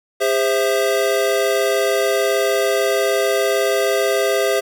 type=chord; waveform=square; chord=Ab augmented; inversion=none; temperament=equal with one note detuned; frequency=404.9 / 523.3 / 659.3 Hz; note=Ab4 / C5 / E5; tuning=-44 / 0 / 0 cents; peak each=-20 / -21 / -21 dBFS; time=0.2-4.61 s; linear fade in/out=20 ms; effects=none